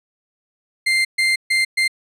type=tone bursts at uneven times; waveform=35% pulse; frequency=2093 Hz; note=C7; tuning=in tune; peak=-13 dBFS; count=4; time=0.86-1.05 / 1.18-1.36 / 1.5-1.65 / 1.77-1.88 s; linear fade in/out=10 ms; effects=low-pass 10000 Hz 12 dB/octave